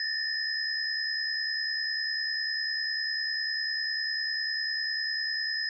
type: tone cluster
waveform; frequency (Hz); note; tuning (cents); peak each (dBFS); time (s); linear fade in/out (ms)
sine; 1758 / 1828 / 5090; A6 / A#6 / D#8; -2 / -34 / +39; -34 / -34 / -31; 0-5.69; 2
effects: none